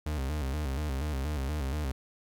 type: tone with vibrato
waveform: 40% pulse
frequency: 71.2 Hz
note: C#2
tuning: 47 cents sharp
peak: -29 dBFS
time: 0.06-1.92 s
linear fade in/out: 5 ms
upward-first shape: square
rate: 4.2 Hz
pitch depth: 110 cents each way
effects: 11-bit